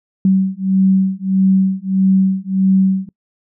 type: beating tone pair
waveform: sine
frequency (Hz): 190 / 191.6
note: F#3 / G3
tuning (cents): +46 / -39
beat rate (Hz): 1.6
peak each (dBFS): -14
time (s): 0.25-3.09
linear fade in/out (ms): 2
effects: noise-tail reverb RT60 0.1 s tail -24 dB re dry